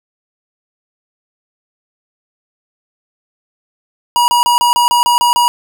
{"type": "tone bursts", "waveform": "square", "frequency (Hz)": 961, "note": "B5", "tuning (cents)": -48, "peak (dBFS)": -9, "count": 9, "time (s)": [4.16, 5.48], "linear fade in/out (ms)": 0, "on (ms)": 120, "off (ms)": 30, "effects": []}